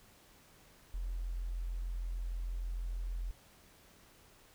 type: tone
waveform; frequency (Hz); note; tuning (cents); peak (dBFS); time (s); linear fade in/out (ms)
sine; 43.26; F1; -16; -35; 0.94-3.31; 0
effects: pink hiss -62 dBFS RMS until 4.54 s